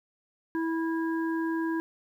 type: harmonic tone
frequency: 327 Hz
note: E4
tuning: 14 cents flat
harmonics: 1 / 3 / 5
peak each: -27 / -37 / -38 dBFS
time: 0.55-1.8 s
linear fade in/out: 0 ms
effects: 10-bit